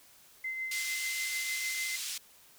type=tone with tremolo; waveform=sine; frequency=2066 Hz; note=C7; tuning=22 cents flat; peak=-32 dBFS; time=0.44-1.96 s; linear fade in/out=5 ms; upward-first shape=triangle; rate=6.7 Hz; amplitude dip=40%
type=band-pass noise; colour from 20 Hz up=white; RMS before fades=-38 dBFS; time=0.71-2.18 s; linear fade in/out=5 ms; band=2800 to 7900 Hz; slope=12 dB/octave
effects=white hiss -59 dBFS RMS until 2.58 s